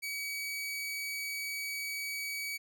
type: tone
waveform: sawtooth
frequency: 2271 Hz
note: C#7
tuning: 41 cents sharp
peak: -32 dBFS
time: 0.02-2.58 s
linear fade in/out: 20 ms
effects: none